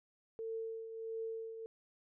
sine tone with tremolo, 450 Hz, A4, 39 cents sharp, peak -37 dBFS, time 0.39-1.66 s, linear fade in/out 0 ms, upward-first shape triangle, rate 1.5 Hz, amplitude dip 60%, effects none

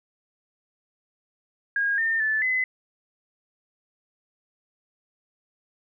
sine tone with pitch steps, 1631 / 1811 / 1747 / 2025 Hz, G#6 / A6 / A6 / B6, -32 / +49 / -13 / +43 cents, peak -21 dBFS, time 1.76-2.64 s, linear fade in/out 2 ms, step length 220 ms, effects none

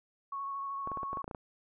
sine tone with vibrato, 1105 Hz, C#6, 6 cents flat, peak -35 dBFS, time 0.32-1.22 s, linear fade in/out 5 ms, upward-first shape square, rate 13 Hz, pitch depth 12 cents each way
clicks, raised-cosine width 1 ms, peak -26 dBFS, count 10, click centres 0.874 / 0.917 / 0.973 / 1.032 / 1.131 / 1.172 / 1.243 / 1.279 / 1.312 / 1.348 s
effects none

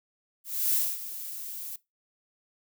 violet noise with ADSR envelope, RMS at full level -24 dBFS, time 0.44-1.76 s, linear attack 290 ms, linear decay 240 ms, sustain -14 dB, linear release 4 ms, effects noise-tail reverb RT60 0.2 s tail -20 dB re dry

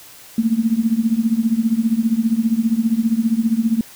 sine tone with tremolo, 226.3 Hz, A3, 49 cents sharp, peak -10 dBFS, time 0.38-3.81 s, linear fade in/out 2 ms, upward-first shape triangle, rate 15 Hz, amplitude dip 95%, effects white hiss -42 dBFS RMS until 3.95 s

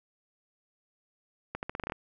accelerating click train, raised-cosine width 0.5 ms, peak -19 dBFS, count 9, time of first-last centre 1.55-1.921 s, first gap 79 ms, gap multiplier 0.84, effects none

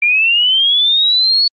sine linear sweep, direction up, 2350 to 4435 Hz, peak -9 dBFS, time 0.02-1.48 s, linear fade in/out 5 ms, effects Opus 32 kbps

